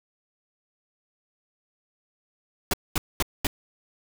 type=noise bursts; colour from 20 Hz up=pink; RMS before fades=-23 dBFS; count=4; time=2.71-3.47 s; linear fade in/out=2 ms; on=25 ms; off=220 ms; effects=none